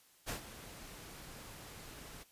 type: noise with ADSR envelope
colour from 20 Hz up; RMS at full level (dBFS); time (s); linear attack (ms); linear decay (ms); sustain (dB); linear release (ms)
pink; -38; 0.26-2.24; 33; 110; -13; 16
effects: white hiss -66 dBFS RMS until 2.31 s + resampled to 32000 Hz